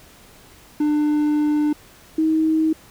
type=tone pair in turn; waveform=triangle / sine; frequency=298.8 / 316.6 Hz; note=D4 / D#4; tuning=+30 / +30 cents; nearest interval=minor second; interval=100 cents; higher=second; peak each=-14 / -15 dBFS; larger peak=first; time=0.8-1.73 / 2.18-2.73 s; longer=first; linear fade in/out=5 ms; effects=pink hiss -48 dBFS RMS until 2.9 s